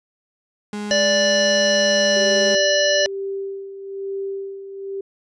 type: tone with pitch glide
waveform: 35% pulse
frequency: 207.7 to 206 Hz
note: G#3 to G#3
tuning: 0 to -14 cents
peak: -24 dBFS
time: 0.73-2.55 s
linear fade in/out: 2 ms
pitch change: -14 cents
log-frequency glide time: 1.55-2.05 s
type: harmonic tone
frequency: 586 Hz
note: D5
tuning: 4 cents flat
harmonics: 1 / 3 / 5 / 7 / 9 / 10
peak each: -17 / -22 / -24 / -25 / -27 / -27 dBFS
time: 0.91-3.06 s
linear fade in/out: 0 ms
type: tone with tremolo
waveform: sine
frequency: 392 Hz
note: G4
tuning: in tune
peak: -23 dBFS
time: 2.16-5.01 s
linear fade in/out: 5 ms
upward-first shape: sine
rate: 1.1 Hz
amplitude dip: 65%
effects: resampled to 22050 Hz